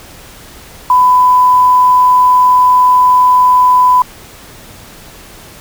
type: tone with quantisation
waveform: sine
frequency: 1000 Hz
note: B5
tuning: 21 cents sharp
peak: -4 dBFS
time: 0.9-4.02 s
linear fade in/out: 2 ms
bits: 5
effects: pink hiss -35 dBFS RMS until 5.6 s